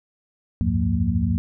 sine tone cluster, 75.7 / 90.2 / 102.7 / 177 / 230 Hz, D#2 / F#2 / G#2 / F3 / A#3, -47 / -44 / -19 / +23 / -23 cents, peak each -25 dBFS, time 0.61-1.38 s, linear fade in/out 0 ms, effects none

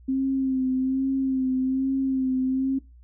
sine tone with vibrato, 263.5 Hz, C4, 12 cents sharp, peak -21 dBFS, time 0.08-2.79 s, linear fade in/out 10 ms, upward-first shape sine, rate 1.2 Hz, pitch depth 33 cents each way, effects noise-tail reverb RT60 0.2 s tail -18 dB re dry + added 60 Hz sine -47 dBFS peak until 3.03 s

